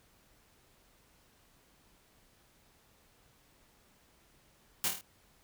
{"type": "noise with echo", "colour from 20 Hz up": "white", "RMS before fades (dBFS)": -31, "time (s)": [4.84, 4.88], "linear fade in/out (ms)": 0, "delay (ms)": 26, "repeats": 5, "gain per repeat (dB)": -4, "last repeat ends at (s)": 5.01, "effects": ["pink hiss -66 dBFS RMS until 5.43 s"]}